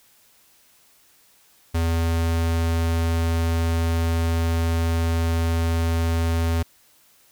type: tone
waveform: square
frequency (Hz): 82.9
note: E2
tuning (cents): +10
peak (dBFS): -20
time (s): 1.74-6.63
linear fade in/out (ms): 10
effects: white hiss -57 dBFS RMS until 7.31 s